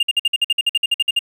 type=tone bursts; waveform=triangle; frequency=2815 Hz; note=F7; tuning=13 cents sharp; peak=-11 dBFS; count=15; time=0-1.192 s; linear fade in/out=5 ms; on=30 ms; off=53 ms; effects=none